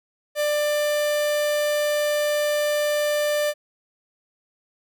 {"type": "tone", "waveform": "45% pulse", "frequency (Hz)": 593, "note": "D5", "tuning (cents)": 17, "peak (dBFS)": -20, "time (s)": [0.35, 3.54], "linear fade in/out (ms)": 50, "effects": []}